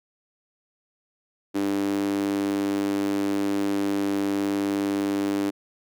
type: tone with high-pass filter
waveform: sawtooth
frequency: 99.6 Hz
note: G2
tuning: 28 cents sharp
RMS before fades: -25 dBFS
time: 1.54-5.51 s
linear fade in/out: 20 ms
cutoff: 300 Hz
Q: 4.5
effects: none